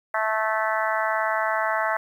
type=harmonic tone; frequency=218.6 Hz; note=A3; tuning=11 cents flat; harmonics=3 / 4 / 5 / 6 / 7 / 8 / 9; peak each=-27 / -28 / -29 / -30 / -30 / -31 / -32 dBFS; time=0.14-1.97 s; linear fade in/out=5 ms; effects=9-bit